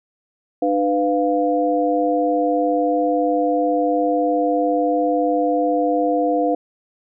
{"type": "tone cluster", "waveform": "sine", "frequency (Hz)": [300.5, 500, 698], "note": ["D4", "B4", "F5"], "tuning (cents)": [40, 21, -1], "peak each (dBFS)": -20, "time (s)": [0.62, 6.55], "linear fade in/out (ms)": 5, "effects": []}